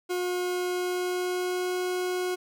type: tone with pitch glide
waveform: 40% pulse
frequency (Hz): 360.1 to 363.4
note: F#4 to F#4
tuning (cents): -47 to -31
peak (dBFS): -26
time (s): 0.09-2.36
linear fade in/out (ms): 20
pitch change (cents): +16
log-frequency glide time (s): 0.65-1.77
effects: none